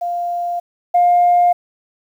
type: tone pair in turn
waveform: sine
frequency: 698.5 / 706.2 Hz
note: F5 / F5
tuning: 0 / +19 cents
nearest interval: unison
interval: 19 cents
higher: second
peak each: -18 / -8 dBFS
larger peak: second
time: 0.01-0.6 / 0.94-1.53 s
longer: neither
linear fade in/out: 10 ms
effects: tanh soft clip ceiling -5 dBFS + 8-bit